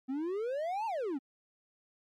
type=exponential two-way sweep; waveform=triangle; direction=up then down; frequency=252 to 929 to 252 Hz; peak=-30 dBFS; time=0.08-1.19 s; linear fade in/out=20 ms; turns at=0.86 s; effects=MP3 64 kbps